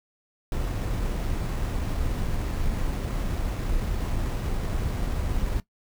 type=noise with sample-and-hold; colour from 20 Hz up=brown; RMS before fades=-27 dBFS; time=0.52-5.6 s; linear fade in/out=2 ms; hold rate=8820 Hz; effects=noise-tail reverb RT60 0.1 s tail -17 dB re dry